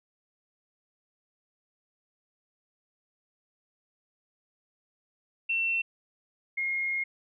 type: tone pair in turn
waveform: sine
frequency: 2701 / 2144 Hz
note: E7 / C7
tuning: +42 / +42 cents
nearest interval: major third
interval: 400 cents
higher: first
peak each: -25 / -27 dBFS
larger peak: first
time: 5.49-5.82 / 6.57-7.04 s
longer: second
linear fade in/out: 10 ms
effects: none